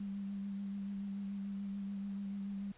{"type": "tone with vibrato", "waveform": "sine", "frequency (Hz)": 198.5, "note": "G3", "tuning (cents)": 22, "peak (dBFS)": -38, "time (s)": [0, 2.72], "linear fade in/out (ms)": 5, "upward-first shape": "sine", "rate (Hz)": 6.9, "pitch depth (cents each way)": 21, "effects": ["pink hiss -63 dBFS RMS until 2.77 s", "resampled to 8000 Hz"]}